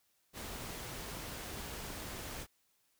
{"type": "noise", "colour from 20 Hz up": "pink", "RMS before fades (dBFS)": -44, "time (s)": [0.33, 2.47], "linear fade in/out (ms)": 50, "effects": ["white hiss -75 dBFS RMS until 2.99 s"]}